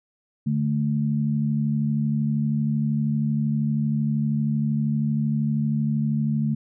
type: tone pair together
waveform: sine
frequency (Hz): 146 / 218.8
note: D3 / A3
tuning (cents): -10 / -9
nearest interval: perfect fifth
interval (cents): 701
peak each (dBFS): -23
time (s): 0.46-6.55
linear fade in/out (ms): 10
effects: none